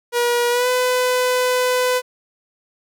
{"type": "tone with pitch glide", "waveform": "sawtooth", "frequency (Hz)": [480, 502.1], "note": ["B4", "B4"], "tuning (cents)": [-49, 29], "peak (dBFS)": -12, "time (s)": [0.12, 2.02], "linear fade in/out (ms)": 50, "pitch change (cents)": 78, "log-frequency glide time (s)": [0.5, 0.68], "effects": []}